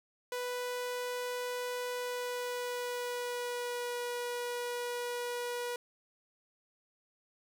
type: tone with pitch glide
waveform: sawtooth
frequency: 493.9 to 485.1 Hz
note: B4 to B4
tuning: 0 to -31 cents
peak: -31 dBFS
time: 0.32-5.76 s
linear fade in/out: 2 ms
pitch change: -31 cents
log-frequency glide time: 1.93-3.97 s
effects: 10-bit